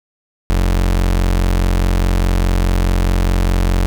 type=tone; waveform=35% pulse; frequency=44.8 Hz; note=F1; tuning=45 cents sharp; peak=-10 dBFS; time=0.5-3.86 s; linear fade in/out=0 ms; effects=none